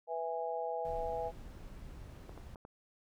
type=chord; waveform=sine; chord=E major; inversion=second; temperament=just; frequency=494.4 / 659.3 / 824.1 Hz; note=B4 / E5 / G#5; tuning=+2 / 0 / -14 cents; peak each=-39 dBFS; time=0.07-1.32 s; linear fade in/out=50 ms
type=noise; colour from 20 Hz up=brown; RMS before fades=-48 dBFS; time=0.85-2.55 s; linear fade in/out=0 ms
type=clicks; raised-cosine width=1 ms; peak=-35 dBFS; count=4; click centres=2.294 / 2.377 / 2.558 / 2.651 s
effects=none